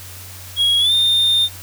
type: tone with pitch glide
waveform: triangle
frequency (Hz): 3308 to 3628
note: G#7 to A#7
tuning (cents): -8 to -48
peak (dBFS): -11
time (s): 0.56-1.49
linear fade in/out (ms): 50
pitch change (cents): +160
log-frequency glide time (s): 0.79-0.93
effects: added 92 Hz sine -37 dBFS peak until 1.62 s + white hiss -37 dBFS RMS until 1.62 s